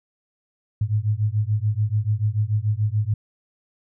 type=beating tone pair; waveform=sine; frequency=103 / 109.9 Hz; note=G#2 / A2; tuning=-14 / -2 cents; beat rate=6.9 Hz; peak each=-22 dBFS; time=0.81-3.14 s; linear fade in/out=5 ms; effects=none